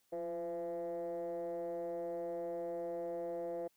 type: tone with frequency modulation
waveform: sine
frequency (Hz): 511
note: C5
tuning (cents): -41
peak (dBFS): -36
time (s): 0.12-3.68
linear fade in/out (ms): 10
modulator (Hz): 167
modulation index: 1
effects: tanh soft clip ceiling -34 dBFS + white hiss -75 dBFS RMS until 3.76 s